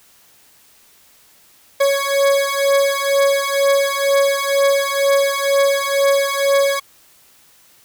40% pulse beating tone pair, 554.4 / 556.5 Hz, C#5 / C#5, 0 / +7 cents, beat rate 2.1 Hz, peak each -16 dBFS, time 1.8-6.8 s, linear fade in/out 10 ms, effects white hiss -51 dBFS RMS until 7.84 s

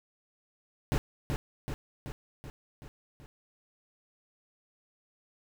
brown noise with echo, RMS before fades -27 dBFS, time 0.92-0.98 s, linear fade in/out 0 ms, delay 380 ms, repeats 6, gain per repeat -4 dB, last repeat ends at 3.26 s, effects none

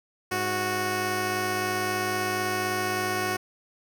10% pulse tone pair together, 103 / 368.3 Hz, G#2 / F#4, -14 / -8 cents, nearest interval octave + minor seventh, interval 2206 cents, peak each -25 / -18 dBFS, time 0.31-3.37 s, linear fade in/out 10 ms, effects none

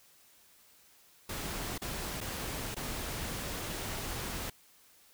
pink noise with dropouts, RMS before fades -38 dBFS, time 1.29-4.5 s, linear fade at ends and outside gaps 5 ms, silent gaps 1.78-1.817 / 2.206-2.211 / 2.746-2.765 s, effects white hiss -62 dBFS RMS until 5.13 s

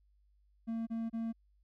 triangle tone bursts, 227.3 Hz, A#3, 43 cents flat, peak -32 dBFS, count 3, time 0.67-1.328 s, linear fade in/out 20 ms, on 200 ms, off 29 ms, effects added 50 Hz sine -66 dBFS peak until 1.63 s

